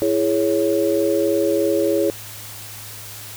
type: chord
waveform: sine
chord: C# minor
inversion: first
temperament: just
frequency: 332.6 / 415.8 / 554.4 Hz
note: E4 / G#4 / C#5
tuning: +16 / +2 / 0 cents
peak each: -20 dBFS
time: 0.02-2.1 s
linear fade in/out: 0 ms
effects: added 105 Hz sine -41 dBFS peak until 3.36 s + white hiss -36 dBFS RMS until 3.36 s